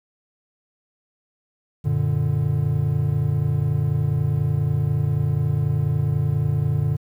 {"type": "chord", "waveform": "triangle", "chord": "Gb augmented", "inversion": "none", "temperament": "equal", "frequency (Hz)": [92.5, 116.54, 146.83], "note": ["Gb2", "Bb2", "D3"], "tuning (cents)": [0, 0, 0], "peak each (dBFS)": [-24, -21, -19], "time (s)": [1.84, 6.97], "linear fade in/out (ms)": 20, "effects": ["9-bit"]}